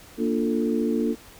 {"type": "chord", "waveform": "sine", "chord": "Bb major seventh", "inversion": "none", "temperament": "equal with one note detuned", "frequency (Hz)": [233.1, 293.7, 349.2, 443.3], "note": ["Bb3", "D4", "F4", "A4"], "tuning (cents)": [0, 0, 0, 13], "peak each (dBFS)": [-24, -27, -29, -28], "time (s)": [0.17, 1.16], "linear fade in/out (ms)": 50, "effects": ["pink hiss -48 dBFS RMS until 1.39 s"]}